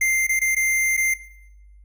square tone with dropouts, 2093 Hz, C7, in tune, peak -18 dBFS, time 0.01-1.14 s, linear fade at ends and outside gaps 5 ms, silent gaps 0.269-0.291 / 0.393-0.414 / 0.55-0.564 / 0.968-0.975 s, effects noise-tail reverb RT60 0.9 s tail -19 dB re dry + added 50 Hz sine -45 dBFS peak until 1.84 s

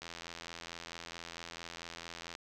click train, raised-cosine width 0.2 ms, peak -26 dBFS, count 198, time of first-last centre 0.02-2.351 s, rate 84.5 Hz, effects none

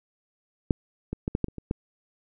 clicks, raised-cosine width 3 ms, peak -7 / -17 / -14 / -11 / -11 / -26 / -23 / -13 dBFS, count 8, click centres 0.708 / 1.13 / 1.279 / 1.351 / 1.443 / 1.484 / 1.583 / 1.711 s, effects none

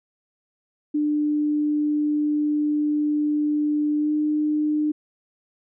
sine tone with pitch glide, 298.2 to 302 Hz, D4 to D4, +27 to +48 cents, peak -19 dBFS, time 0.94-4.92 s, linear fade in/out 10 ms, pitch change +21 cents, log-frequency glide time 3.97-4.11 s, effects none

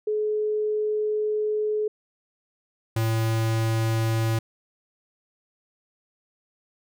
sine / square tone pair in turn, 425.7 / 112.48 Hz, G#4 / A2, +43 / +39 cents, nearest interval octave + major seventh, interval 2304 cents, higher first, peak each -22 dBFS, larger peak neither, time 0.07-1.88 / 2.96-4.39 s, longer first, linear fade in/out 5 ms, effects none

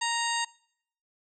harmonic tone, 932.3 Hz, A#5, in tune, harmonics 1 / 2 / 3 / 4 / 5 / 7 / 8 / 9, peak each -30 / -33 / -35 / -36 / -37 / -38 / -39 / -40 dBFS, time 0.01-0.45 s, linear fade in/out 10 ms, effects noise-tail reverb RT60 0.7 s tail -24 dB re dry

